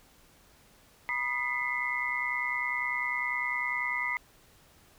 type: tone cluster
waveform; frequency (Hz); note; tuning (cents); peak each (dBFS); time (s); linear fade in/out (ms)
sine; 973 / 1232 / 2008 / 2138; B5 / D#6 / B6 / C7; -26 / -17 / +28 / +37; -36 / -40 / -31 / -34; 1.09-4.17; 0
effects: pink hiss -60 dBFS RMS until 4.98 s